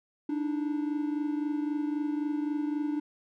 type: tone pair together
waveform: triangle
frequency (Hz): 293.7 / 317.5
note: D4 / D#4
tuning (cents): 0 / +35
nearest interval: minor second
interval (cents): 135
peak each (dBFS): -27 / -33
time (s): 0.29-3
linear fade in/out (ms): 5
effects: none